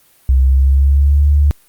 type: tone with pitch glide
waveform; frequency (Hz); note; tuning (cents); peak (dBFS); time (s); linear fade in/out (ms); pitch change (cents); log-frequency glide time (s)
sine; 65.41 to 72.58; C2 to D2; 0 to -20; -7; 0.29-1.51; 0; +180; 0.4-1.26
effects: white hiss -51 dBFS RMS until 1.68 s + Opus 32 kbps